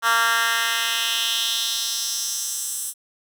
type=tone with high-pass filter sweep; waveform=10% pulse; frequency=230 Hz; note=A#3; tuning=23 cents flat; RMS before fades=-23 dBFS; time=0.02-2.94 s; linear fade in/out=50 ms; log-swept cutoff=1300 to 9100 Hz; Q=2.2; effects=none